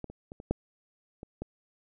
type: clicks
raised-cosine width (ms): 2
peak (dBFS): -24 / -30 / -29 / -30 / -13 / -28 / -22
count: 7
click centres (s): 0.043 / 0.1 / 0.319 / 0.401 / 0.51 / 1.231 / 1.42
effects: none